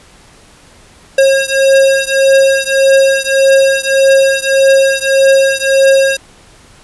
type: beating tone pair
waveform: square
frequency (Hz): 540 / 541.7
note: C#5 / C#5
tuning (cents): -45 / -40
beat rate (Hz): 1.7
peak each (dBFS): -10 / -11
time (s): 1.18-6.17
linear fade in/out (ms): 5
effects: pink hiss -42 dBFS RMS until 6.83 s + resampled to 24000 Hz